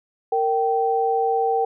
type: tone pair together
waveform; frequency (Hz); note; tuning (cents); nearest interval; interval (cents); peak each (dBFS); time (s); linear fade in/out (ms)
sine; 460.7 / 776; A#4 / G5; -20 / -18; major sixth; 902; -21 / -20; 0.32-1.65; 5
effects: none